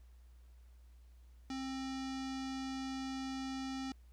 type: tone with low-pass filter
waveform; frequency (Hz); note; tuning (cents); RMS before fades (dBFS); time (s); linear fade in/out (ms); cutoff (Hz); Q
square; 265.2; C4; +23; -41; 1.5-3.92; 2; 5500; 2
effects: added 60 Hz sine -56 dBFS peak until 4.12 s + pink hiss -75 dBFS RMS until 4.12 s